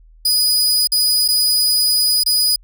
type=tone with dropouts; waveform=sawtooth; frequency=4955 Hz; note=D#8; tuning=8 cents flat; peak=-10 dBFS; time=0.25-2.56 s; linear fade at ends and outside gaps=5 ms; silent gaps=0.873-0.919 / 1.28-1.285 / 2.236-2.261 s; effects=added 40 Hz sine -43 dBFS peak until 2.63 s